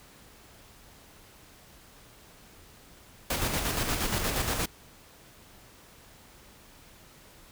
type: noise with tremolo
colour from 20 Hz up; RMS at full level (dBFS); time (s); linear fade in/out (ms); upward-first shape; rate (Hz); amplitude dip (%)
pink; -28; 3.3-4.66; 5; square; 8.5; 40
effects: pink hiss -54 dBFS RMS until 7.51 s